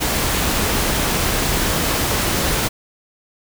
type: noise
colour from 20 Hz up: pink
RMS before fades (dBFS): -19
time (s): 0-2.69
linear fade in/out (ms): 20
effects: none